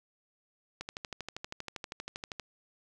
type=click train; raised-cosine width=0.2 ms; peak=-21 dBFS; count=21; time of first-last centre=0.81-2.397 s; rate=12.6 Hz; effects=none